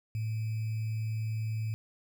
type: tone with sample-and-hold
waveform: sine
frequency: 110 Hz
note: A2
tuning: in tune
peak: -30 dBFS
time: 0.15-1.74 s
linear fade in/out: 0 ms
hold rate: 2450 Hz
effects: none